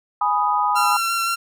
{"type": "chord", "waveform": "sine", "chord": "G# minor", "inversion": "none", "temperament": "equal", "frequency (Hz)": [830.6, 987.8, 1244.5], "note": ["G#5", "B5", "D#6"], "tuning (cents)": [0, 0, 0], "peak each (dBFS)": -21, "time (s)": [0.21, 0.97], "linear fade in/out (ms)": 5}
{"type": "tone with vibrato", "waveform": "sawtooth", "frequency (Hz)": 1362, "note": "F6", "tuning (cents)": -44, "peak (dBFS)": -16, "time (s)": [0.75, 1.36], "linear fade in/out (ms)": 20, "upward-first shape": "square", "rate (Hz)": 5.8, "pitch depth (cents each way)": 9}
{"effects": []}